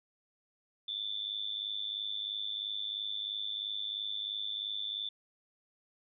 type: tone with amplitude modulation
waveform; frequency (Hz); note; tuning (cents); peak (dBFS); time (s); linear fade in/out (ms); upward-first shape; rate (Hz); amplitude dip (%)
sine; 3519; A7; 0; -31; 0.88-5.09; 5; sine; 103; 80
effects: none